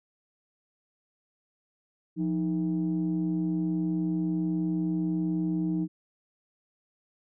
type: tone pair together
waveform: sine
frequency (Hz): 174.61 / 313.3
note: F3 / D#4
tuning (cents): 0 / +12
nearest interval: minor seventh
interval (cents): 1012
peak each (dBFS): -27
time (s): 2.16-5.88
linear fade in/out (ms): 50
effects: tanh soft clip ceiling -20 dBFS